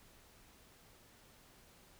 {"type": "silence", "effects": ["pink hiss -63 dBFS RMS until 1.99 s"]}